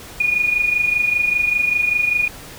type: tone with amplitude modulation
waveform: sine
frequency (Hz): 2448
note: D#7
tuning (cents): -29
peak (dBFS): -12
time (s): 0.2-2.28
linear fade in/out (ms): 5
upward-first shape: sine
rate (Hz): 25.1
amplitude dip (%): 65
effects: pink hiss -37 dBFS RMS until 2.58 s